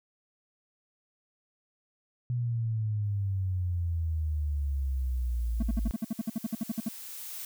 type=exponential sweep; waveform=sine; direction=down; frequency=123.47 to 52.4 Hz; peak=-27 dBFS; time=2.3-5.91 s; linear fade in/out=0 ms
type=noise with exponential growth; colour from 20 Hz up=blue; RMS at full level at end=-39 dBFS; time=3.03-7.45 s; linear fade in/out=2 ms; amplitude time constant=960 ms
type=tone bursts; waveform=triangle; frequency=222.2 Hz; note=A3; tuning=17 cents sharp; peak=-25 dBFS; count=16; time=5.6-6.887 s; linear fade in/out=5 ms; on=27 ms; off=57 ms
effects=none